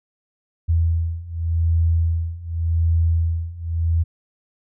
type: beating tone pair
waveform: sine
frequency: 82.41 / 83.28 Hz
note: E2 / E2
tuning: 0 / +18 cents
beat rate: 0.87 Hz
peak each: -21 / -19 dBFS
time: 0.68-4.04 s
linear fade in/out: 20 ms
effects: none